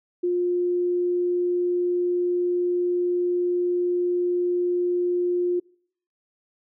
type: tone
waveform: sine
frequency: 354.4 Hz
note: F4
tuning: 25 cents sharp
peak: -20 dBFS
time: 0.23-5.6 s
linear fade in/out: 10 ms
effects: noise-tail reverb RT60 0.6 s tail -25 dB re dry